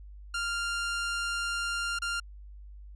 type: tone with dropouts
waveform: sawtooth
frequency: 1395 Hz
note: F6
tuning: 2 cents flat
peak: -26 dBFS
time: 0.34-2.2 s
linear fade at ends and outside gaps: 5 ms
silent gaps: 1.989-2.019 s
effects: added 50 Hz sine -44 dBFS peak until 2.95 s + resampled to 22050 Hz